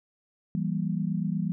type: chord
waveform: sine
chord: E diminished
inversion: none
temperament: equal with one note detuned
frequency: 164.81 / 193.08 / 233.1 Hz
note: E3 / G3 / Bb3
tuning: 0 / -26 / 0 cents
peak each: -29 / -29 / -34 dBFS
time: 0.55-1.52 s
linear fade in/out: 0 ms
effects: none